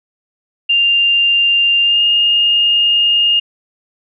sine tone with pitch glide, 2794 to 2835 Hz, F7 to F7, 0 to +25 cents, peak -9 dBFS, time 0.69-3.4 s, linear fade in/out 10 ms, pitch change +25 cents, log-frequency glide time 1.82-2.02 s, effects none

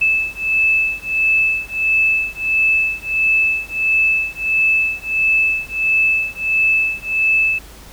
sine beating tone pair, 2620 / 2621.5 Hz, E7 / E7, -11 / -10 cents, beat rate 1.5 Hz, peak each -17 dBFS, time 0.01-7.59 s, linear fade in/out 10 ms, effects added 50 Hz sine -41 dBFS peak until 7.92 s + pink hiss -41 dBFS RMS until 7.92 s

